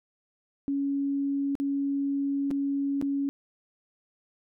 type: tone with dropouts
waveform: sine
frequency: 279 Hz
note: C#4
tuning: 11 cents sharp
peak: -25 dBFS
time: 0.68-3.29 s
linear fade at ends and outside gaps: 0 ms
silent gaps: 1.553-1.6 / 2.506-2.512 / 3.014-3.024 s
effects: none